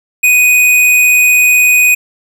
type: tone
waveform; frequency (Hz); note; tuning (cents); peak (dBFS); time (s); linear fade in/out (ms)
square; 2489; D#7; 0; -6; 0.23-1.95; 10
effects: none

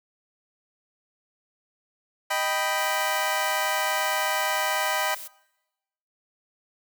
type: chord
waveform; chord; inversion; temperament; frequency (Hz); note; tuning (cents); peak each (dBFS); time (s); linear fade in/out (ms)
20% pulse; Eb augmented; none; equal; 622.3 / 784 / 987.8; Eb5 / G5 / B5; 0 / 0 / 0; -24 / -23 / -23; 2.3-5.15; 10
type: noise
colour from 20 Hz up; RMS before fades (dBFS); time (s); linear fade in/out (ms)
blue; -39; 2.77-5.28; 10
effects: noise-tail reverb RT60 1.0 s tail -24 dB re dry

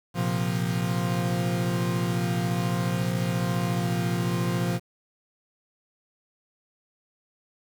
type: chord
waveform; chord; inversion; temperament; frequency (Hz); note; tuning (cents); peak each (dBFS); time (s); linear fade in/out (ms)
40% pulse; Bb suspended second; none; equal; 116.54 / 130.81 / 174.61; Bb2 / C3 / F3; 0 / 0 / 0; -28 / -30 / -26; 0.14-4.8; 50
effects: 8-bit

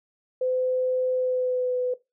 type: tone with pitch glide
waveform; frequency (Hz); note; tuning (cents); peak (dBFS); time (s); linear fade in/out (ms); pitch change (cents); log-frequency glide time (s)
sine; 510 to 500.1; C5 to B4; -44 to +22; -22; 0.41-1.94; 5; -34; 1.13-1.78
effects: noise-tail reverb RT60 0.2 s tail -17 dB re dry

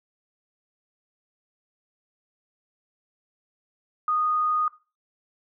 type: tone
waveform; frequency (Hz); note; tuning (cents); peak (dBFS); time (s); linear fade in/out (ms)
sine; 1236; D#6; -12; -21; 4.08-4.68; 2
effects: noise-tail reverb RT60 0.3 s tail -18 dB re dry

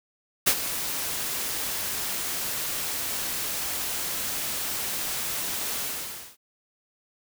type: noise with ADSR envelope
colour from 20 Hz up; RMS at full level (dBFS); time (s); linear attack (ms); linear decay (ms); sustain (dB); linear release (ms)
white; -18; 0.46-6.37; 17; 63; -12; 560
effects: none

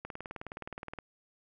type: click train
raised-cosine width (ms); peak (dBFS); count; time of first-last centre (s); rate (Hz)
0.5; -25; 19; 0.05-0.988; 19.2
effects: none

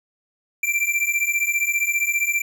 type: beating tone pair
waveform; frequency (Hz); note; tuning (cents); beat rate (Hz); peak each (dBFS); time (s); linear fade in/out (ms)
square; 2346 / 2361; D7 / D7; -2 / +9; 15; -23; 0.63-2.42; 5
effects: none

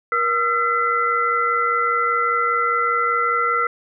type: tone cluster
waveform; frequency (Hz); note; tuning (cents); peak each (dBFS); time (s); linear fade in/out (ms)
sine; 475.9 / 1251 / 1356 / 2020; A#4 / D#6 / E6 / B6; +36 / +9 / +49 / +39; -26 / -27 / -18 / -25; 0.12-3.67; 2
effects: none

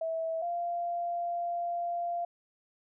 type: tone pair in turn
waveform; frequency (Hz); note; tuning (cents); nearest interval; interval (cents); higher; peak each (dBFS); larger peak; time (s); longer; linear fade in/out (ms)
sine; 652 / 692.6; E5 / F5; -19 / -15; minor second; 104; second; -30 / -30; neither; 0.01-0.42 / 0.42-2.25; second; 5
effects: none

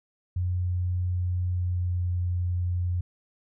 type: tone with pitch glide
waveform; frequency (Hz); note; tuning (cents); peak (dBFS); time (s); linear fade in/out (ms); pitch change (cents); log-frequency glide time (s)
sine; 89.8 to 88.87; F2 to F2; +49 to +31; -24; 0.36-3.01; 5; -18; 1.43-2.08
effects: none

